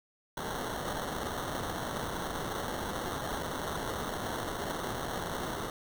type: noise with sample-and-hold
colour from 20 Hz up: white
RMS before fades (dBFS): -36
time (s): 0.37-5.7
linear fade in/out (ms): 2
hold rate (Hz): 2450
effects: none